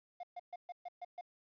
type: tone bursts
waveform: triangle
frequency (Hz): 710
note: F5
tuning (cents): +28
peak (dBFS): -40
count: 7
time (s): 0.2-1.211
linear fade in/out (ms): 5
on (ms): 33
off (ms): 130
effects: resampled to 11025 Hz + 12-bit